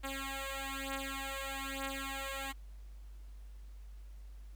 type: beating tone pair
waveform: 5% pulse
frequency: 271 / 272.1 Hz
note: C#4 / C#4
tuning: -39 / -32 cents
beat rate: 1.1 Hz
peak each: -30 dBFS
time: 0.03-2.53 s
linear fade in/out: 20 ms
effects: added 50 Hz sine -47 dBFS peak until 4.55 s + pink hiss -69 dBFS RMS until 4.55 s